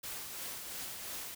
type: noise with tremolo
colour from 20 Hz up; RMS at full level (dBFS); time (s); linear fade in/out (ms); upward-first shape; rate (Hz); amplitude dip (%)
white; -41; 0.03-1.35; 10; triangle; 2.9; 40
effects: none